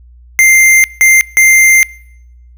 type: tone bursts at uneven times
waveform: square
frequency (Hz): 2094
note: C7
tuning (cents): +1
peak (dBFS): -4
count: 3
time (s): 0.39-0.84 / 1.01-1.21 / 1.37-1.83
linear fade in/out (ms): 0
effects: noise-tail reverb RT60 0.8 s tail -25 dB re dry + added 60 Hz sine -36 dBFS peak until 2.57 s